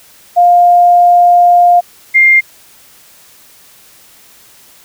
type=tone pair in turn; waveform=sine; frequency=704 / 2110 Hz; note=F5 / C7; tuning=+14 / +14 cents; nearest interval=octave + perfect fifth; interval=1900 cents; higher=second; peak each=-3 dBFS; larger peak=neither; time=0.36-1.81 / 2.14-2.41 s; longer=first; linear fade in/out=20 ms; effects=white hiss -42 dBFS RMS until 4.84 s